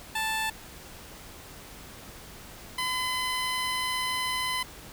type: tone pair in turn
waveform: 15% pulse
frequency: 880 / 1015.4 Hz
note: A5 / B5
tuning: 0 / +48 cents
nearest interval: major second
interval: 248 cents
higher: second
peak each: -21 dBFS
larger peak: neither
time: 0.15-0.5 / 2.78-4.63 s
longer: second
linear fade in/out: 5 ms
effects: pink hiss -46 dBFS RMS until 4.92 s

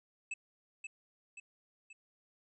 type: tone with echo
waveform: square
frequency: 2618 Hz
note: E7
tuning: 13 cents flat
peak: -37 dBFS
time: 0.31-0.34 s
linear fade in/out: 5 ms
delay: 530 ms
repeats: 3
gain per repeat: -5 dB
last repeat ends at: 1.93 s
effects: resampled to 22050 Hz

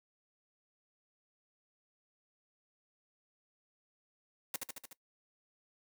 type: noise with echo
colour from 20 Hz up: white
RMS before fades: -36 dBFS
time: 4.54-4.56 s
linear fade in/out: 2 ms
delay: 74 ms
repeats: 5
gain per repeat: -3 dB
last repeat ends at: 4.93 s
effects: noise-tail reverb RT60 0.1 s tail -19 dB re dry

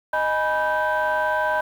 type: tone cluster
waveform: sine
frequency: 620 / 835 / 979 / 1551 Hz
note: D#5 / G#5 / B5 / G6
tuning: -6 / +9 / -15 / -19 cents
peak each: -23 / -27 / -23 / -23 dBFS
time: 0.13-1.61 s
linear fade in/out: 5 ms
effects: tanh soft clip ceiling -14 dBFS + 8-bit

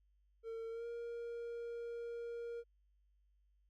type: tone with pitch glide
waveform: triangle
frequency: 453.9 to 469.6 Hz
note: A#4 to A#4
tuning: -46 to +13 cents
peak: -40 dBFS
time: 0.43-2.64 s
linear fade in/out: 50 ms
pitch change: +59 cents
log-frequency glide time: 0.7-0.86 s
effects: added 50 Hz sine -70 dBFS peak until 3.69 s

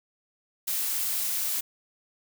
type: noise with amplitude modulation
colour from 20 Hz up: blue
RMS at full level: -27 dBFS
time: 0.67-1.61 s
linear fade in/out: 10 ms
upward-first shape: sine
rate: 282 Hz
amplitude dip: 35%
effects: none

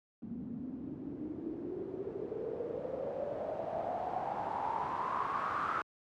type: noise with low-pass filter sweep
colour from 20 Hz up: white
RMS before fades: -38 dBFS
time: 0.22-5.82 s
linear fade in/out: 2 ms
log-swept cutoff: 220 to 1300 Hz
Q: 7.5
effects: high-pass 80 Hz 12 dB/octave

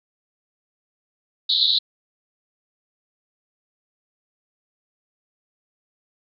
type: band-pass noise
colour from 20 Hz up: white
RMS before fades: -19 dBFS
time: 1.49-1.79 s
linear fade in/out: 10 ms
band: 3600 to 4200 Hz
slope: 96 dB/octave
effects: none

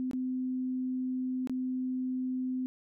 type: tone with dropouts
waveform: sine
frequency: 256.1 Hz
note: C4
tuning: 37 cents flat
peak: -30 dBFS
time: 0-2.66 s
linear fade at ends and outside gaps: 0 ms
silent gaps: 0.112-0.133 / 1.473-1.496 s
effects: none

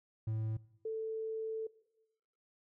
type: tone pair in turn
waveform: triangle / sine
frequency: 110 / 442.4 Hz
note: A2 / A4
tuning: 0 / +9 cents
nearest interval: 2 octaves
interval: 2409 cents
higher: second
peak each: -31 / -35 dBFS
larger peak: first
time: 0.27-0.57 / 0.85-1.67 s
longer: second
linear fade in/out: 5 ms
effects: noise-tail reverb RT60 1.0 s tail -21 dB re dry

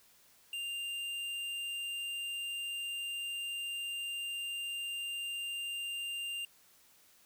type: tone with tanh clipping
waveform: sine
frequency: 2794 Hz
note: F7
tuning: in tune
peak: -38 dBFS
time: 0.53-6.45 s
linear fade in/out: 2 ms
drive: 12 dB
effects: white hiss -64 dBFS RMS until 7.25 s

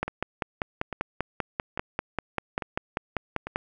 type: two click trains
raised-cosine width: 0.5 ms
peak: -17 / -11 dBFS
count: 5 / 19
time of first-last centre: 0.08-3.47 / 0.03-3.559 s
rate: 1.18 / 5.1 Hz
effects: none

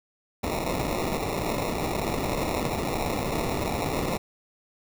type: noise with sample-and-hold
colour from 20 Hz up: white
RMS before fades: -28 dBFS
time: 0.43-4.18 s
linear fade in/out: 10 ms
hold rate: 1575 Hz
effects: none

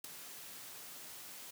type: noise with ADSR envelope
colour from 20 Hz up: white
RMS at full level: -40 dBFS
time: 0.04-1.51 s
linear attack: 5 ms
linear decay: 6 ms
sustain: -10 dB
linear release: 8 ms
effects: high-pass 100 Hz 12 dB/octave

